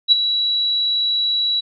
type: tone with ADSR envelope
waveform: sine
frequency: 3913 Hz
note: B7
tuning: 17 cents flat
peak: -6 dBFS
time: 0.08-1.61 s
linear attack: 39 ms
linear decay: 18 ms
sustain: -10 dB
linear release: 19 ms
effects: none